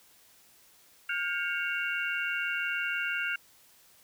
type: tone cluster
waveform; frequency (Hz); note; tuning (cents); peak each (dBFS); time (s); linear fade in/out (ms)
sine; 1424 / 1590 / 2218 / 2767; F6 / G6 / C#7 / F7; +33 / +24 / 0 / -17; -33 / -35 / -37 / -34; 1.09-3.36; 5
effects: white hiss -60 dBFS RMS until 4.03 s